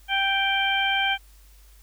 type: harmonic tone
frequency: 784 Hz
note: G5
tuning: in tune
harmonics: 1 / 2 / 3 / 4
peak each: -26 / -26 / -26 / -26 dBFS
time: 0.08-1.18 s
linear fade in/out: 50 ms
effects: added 50 Hz sine -49 dBFS peak until 1.82 s + white hiss -58 dBFS RMS until 1.82 s